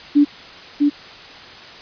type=tone with echo; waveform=sine; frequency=290 Hz; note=D4; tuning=22 cents flat; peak=-8 dBFS; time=0.15-0.25 s; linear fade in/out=20 ms; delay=650 ms; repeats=1; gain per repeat=-3 dB; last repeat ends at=0.9 s; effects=white hiss -38 dBFS RMS until 1.81 s + resampled to 11025 Hz